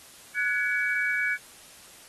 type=tone cluster; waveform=sine; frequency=1477 / 1684 / 2267 Hz; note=F#6 / G#6 / C#7; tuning=-3 / +24 / +38 cents; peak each=-28 dBFS; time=0.34-1.38 s; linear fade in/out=50 ms; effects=white hiss -50 dBFS RMS until 2.08 s + AAC 32 kbps